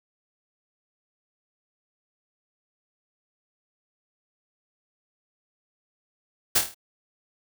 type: noise with echo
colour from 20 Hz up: white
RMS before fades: -19 dBFS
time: 6.55-6.59 s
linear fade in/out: 10 ms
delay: 26 ms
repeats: 6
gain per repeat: -5 dB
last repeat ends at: 6.746 s
effects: none